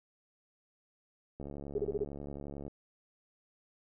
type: click train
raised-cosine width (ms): 2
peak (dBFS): -30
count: 92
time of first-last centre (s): 1.4-2.68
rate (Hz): 71.1
type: tone bursts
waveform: sine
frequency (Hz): 410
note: G#4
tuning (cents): -22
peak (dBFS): -29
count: 5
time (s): 1.75-2.04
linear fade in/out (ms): 5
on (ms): 34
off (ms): 30
effects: none